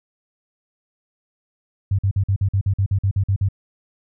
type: tone bursts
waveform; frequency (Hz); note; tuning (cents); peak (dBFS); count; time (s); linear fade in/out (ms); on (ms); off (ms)
sine; 98; G2; 0; -15; 13; 1.91-3.487; 5; 77; 48
effects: none